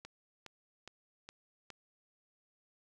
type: click train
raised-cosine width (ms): 0.2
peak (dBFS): -30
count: 5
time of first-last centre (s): 0.05-1.703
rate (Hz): 2.42
effects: none